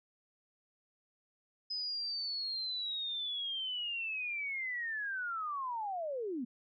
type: linear sweep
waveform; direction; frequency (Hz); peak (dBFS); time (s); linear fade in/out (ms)
sine; down; 5060 to 224.4; -35; 1.7-6.45; 10
effects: none